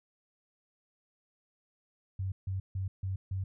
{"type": "tone bursts", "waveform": "sine", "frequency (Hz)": 95.3, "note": "G2", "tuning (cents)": -48, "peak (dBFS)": -31, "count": 5, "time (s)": [2.19, 3.44], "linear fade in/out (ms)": 5, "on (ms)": 130, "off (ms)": 150, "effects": []}